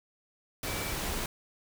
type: tone in noise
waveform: sine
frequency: 2309 Hz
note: D7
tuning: 30 cents flat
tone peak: -42 dBFS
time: 0.67-0.93 s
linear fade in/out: 2 ms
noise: pink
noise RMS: -34 dBFS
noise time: 0.63-1.26 s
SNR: -11 dB
effects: none